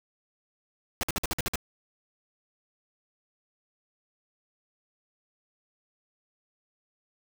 pink noise bursts, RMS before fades -29 dBFS, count 8, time 1.01-1.557 s, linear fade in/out 0 ms, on 22 ms, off 53 ms, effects none

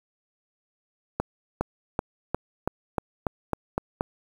accelerating click train, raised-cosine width 1 ms, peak -10 dBFS, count 10, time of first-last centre 1.2-4.009 s, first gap 410 ms, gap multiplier 0.93, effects 7-bit

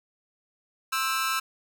sawtooth tone with amplitude modulation, 1318.5 Hz, E6, in tune, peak -17 dBFS, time 0.92-1.4 s, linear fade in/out 10 ms, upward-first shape sine, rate 266 Hz, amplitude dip 100%, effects none

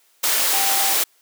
sine tone in noise, 784 Hz, G5, in tune, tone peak -25 dBFS, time 0.53-0.94 s, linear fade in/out 10 ms, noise white, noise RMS -19 dBFS, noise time 0.23-1.04 s, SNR -9 dB, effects white hiss -59 dBFS RMS until 1.21 s + high-pass 400 Hz 12 dB/octave

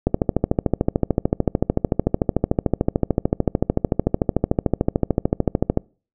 click train, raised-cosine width 2 ms, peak -3 dBFS, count 78, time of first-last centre 0.07-5.774 s, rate 13.5 Hz, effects noise-tail reverb RT60 0.4 s tail -26 dB re dry

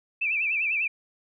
sine tone with vibrato, 2489 Hz, D#7, in tune, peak -23 dBFS, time 0.21-0.88 s, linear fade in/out 10 ms, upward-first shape sine, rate 10 Hz, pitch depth 130 cents each way, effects none

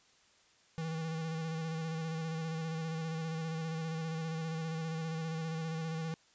square tone with vibrato, 161.4 Hz, E3, 36 cents flat, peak -36 dBFS, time 0.78-6.14 s, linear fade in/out 0 ms, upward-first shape square, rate 15 Hz, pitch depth 24 cents each way, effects white hiss -66 dBFS RMS until 6.34 s + resampled to 16000 Hz

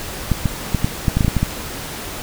clicks, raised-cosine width 5 ms, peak -3 dBFS, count 11, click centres 0.317 / 0.457 / 0.747 / 0.845 / 1.082 / 1.17 / 1.208 / 1.247 / 1.281 / 1.367 / 1.43 s, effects pink hiss -29 dBFS RMS until 2.22 s

